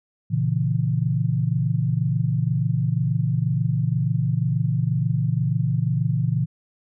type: chord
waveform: sine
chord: A# diminished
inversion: none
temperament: equal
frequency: 116.54 / 138.59 / 164.81 Hz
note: A#2 / C#3 / E3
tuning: 0 / 0 / 0 cents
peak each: -23 / -23 / -24 dBFS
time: 0.3-6.46 s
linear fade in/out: 20 ms
effects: none